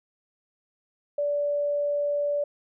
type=tone; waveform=sine; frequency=580 Hz; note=D5; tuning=22 cents flat; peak=-23 dBFS; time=1.18-2.44 s; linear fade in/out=5 ms; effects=none